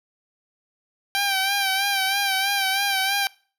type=tone with vibrato; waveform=10% pulse; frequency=784 Hz; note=G5; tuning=in tune; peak=-12 dBFS; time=1.15-3.27 s; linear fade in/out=0 ms; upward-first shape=sine; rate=3.1 Hz; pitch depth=48 cents each way; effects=noise-tail reverb RT60 0.4 s tail -23 dB re dry